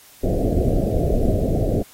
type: low-pass noise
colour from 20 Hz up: pink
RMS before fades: -19 dBFS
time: 0.23-1.83 s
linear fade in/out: 10 ms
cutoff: 690 Hz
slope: 96 dB/octave
effects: white hiss -48 dBFS RMS until 1.93 s + AAC 48 kbps